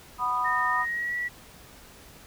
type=harmonic tone; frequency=246.9 Hz; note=B3; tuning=in tune; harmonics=3 / 4 / 5; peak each=-35 / -27 / -27 dBFS; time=0.18-0.86 s; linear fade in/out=50 ms
type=tone with pitch glide; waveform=sine; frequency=1833 to 1942 Hz; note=A#6 to B6; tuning=-30 to -30 cents; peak=-27 dBFS; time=0.44-1.29 s; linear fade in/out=20 ms; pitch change=+100 cents; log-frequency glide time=0.7-1.15 s
effects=pink hiss -50 dBFS RMS until 2.26 s